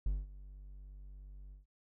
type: tone with ADSR envelope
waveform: triangle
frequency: 48.51 Hz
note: G1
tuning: 17 cents flat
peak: -27 dBFS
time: 0.06-1.66 s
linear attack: 3 ms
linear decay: 200 ms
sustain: -19 dB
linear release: 140 ms
effects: none